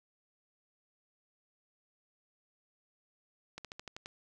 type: slowing click train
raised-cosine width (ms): 0.2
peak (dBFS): -26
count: 7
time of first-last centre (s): 3.58-4.059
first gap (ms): 67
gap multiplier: 1.07
effects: none